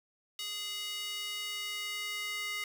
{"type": "tone with high-pass filter sweep", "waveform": "square", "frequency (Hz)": 415.3, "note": "G#4", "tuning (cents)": 0, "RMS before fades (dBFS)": -38, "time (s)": [0.39, 2.64], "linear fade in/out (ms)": 2, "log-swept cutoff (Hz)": [3200, 2100], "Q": 2.4, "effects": ["10-bit"]}